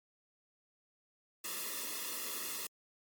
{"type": "noise with comb filter", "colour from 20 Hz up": "white", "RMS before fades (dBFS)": -40, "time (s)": [1.44, 2.67], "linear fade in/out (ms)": 5, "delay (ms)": 1.3, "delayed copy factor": -0.95, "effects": ["high-pass 200 Hz 12 dB/octave", "MP3 96 kbps"]}